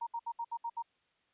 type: tone bursts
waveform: sine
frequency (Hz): 932.3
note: A#5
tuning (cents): 0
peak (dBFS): -34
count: 7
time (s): 0.01-0.825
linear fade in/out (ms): 10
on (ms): 59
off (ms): 67
effects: white hiss -74 dBFS RMS until 1.33 s + resampled to 8000 Hz